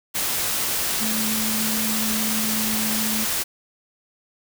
sine tone in noise, 218.2 Hz, A3, 14 cents flat, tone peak -26 dBFS, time 1-3.25 s, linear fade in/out 20 ms, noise white, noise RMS -24 dBFS, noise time 0.14-3.44 s, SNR -5 dB, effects none

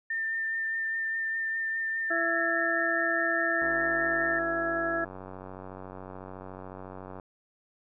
sine tone with vibrato, 1800 Hz, A6, 39 cents sharp, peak -28 dBFS, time 0.1-4.39 s, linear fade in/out 5 ms, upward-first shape sine, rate 4.9 Hz, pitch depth 12 cents each way
harmonic tone, 334.1 Hz, E4, 23 cents sharp, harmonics 1 / 2 / 4 / 5, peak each -34 / -31 / -34 / -31 dBFS, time 2.1-5.05 s, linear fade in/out 10 ms
click train, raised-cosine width 1 ms, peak -28 dBFS, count 337, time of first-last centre 3.62-7.198 s, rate 93.9 Hz
effects none

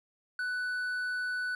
triangle tone with hard clipping, 1489 Hz, F#6, 11 cents sharp, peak -32 dBFS, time 0.39-1.55 s, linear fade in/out 2 ms, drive 7 dB, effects none

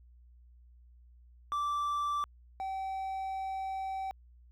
triangle tone pair in turn, 1168 / 769.1 Hz, D6 / G5, -10 / -33 cents, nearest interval perfect fifth, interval 723 cents, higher first, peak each -28 / -32 dBFS, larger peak first, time 1.52-2.24 / 2.6-4.11 s, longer second, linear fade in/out 0 ms, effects added 60 Hz sine -55 dBFS peak until 4.51 s

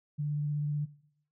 sine tone with vibrato, 147.5 Hz, D3, 8 cents sharp, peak -29 dBFS, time 0.18-0.86 s, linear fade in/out 20 ms, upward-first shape triangle, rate 16 Hz, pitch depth 17 cents each way, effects noise-tail reverb RT60 0.7 s tail -18 dB re dry

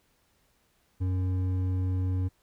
triangle tone with hard clipping, 92.5 Hz, F#2, in tune, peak -27 dBFS, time 1-2.29 s, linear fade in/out 20 ms, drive 11 dB, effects pink hiss -69 dBFS RMS until 2.42 s

